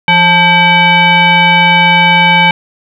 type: tone with frequency modulation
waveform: sine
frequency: 1585 Hz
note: G6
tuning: 19 cents sharp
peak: -4 dBFS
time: 0.08-2.51 s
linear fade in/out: 2 ms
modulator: 707 Hz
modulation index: 1.9
effects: 7-bit